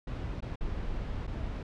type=noise with dropouts; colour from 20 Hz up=brown; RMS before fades=-35 dBFS; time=0.07-1.63 s; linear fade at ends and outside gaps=5 ms; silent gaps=0.406-0.423 / 0.558-0.608 / 1.269-1.275 s; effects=low-pass 4000 Hz 12 dB/octave